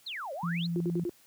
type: exponential two-way sweep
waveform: sine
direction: down then up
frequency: 4433 to 516 to 4433 Hz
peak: -35 dBFS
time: 0.06-0.67 s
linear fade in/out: 10 ms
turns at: 0.33 s
type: tone with vibrato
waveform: sine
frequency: 170.6 Hz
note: F3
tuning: 40 cents flat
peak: -29 dBFS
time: 0.43-1.04 s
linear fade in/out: 5 ms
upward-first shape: square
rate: 9.3 Hz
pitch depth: 10 cents each way
type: tone bursts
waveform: sine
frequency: 349.2 Hz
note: F4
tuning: in tune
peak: -29 dBFS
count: 4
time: 0.76-1.094 s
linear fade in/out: 0 ms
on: 43 ms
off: 54 ms
effects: white hiss -61 dBFS RMS until 1.26 s + high-pass 60 Hz 12 dB/octave